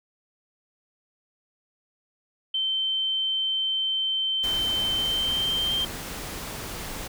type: tone with pitch glide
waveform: sine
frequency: 3100 to 3158 Hz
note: G7 to G7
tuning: -20 to +12 cents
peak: -23 dBFS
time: 2.54-5.85 s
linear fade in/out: 5 ms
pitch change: +32 cents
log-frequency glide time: 4.91-5.74 s
type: noise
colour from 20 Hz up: pink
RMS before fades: -35 dBFS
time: 4.43-7.08 s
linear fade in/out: 10 ms
effects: none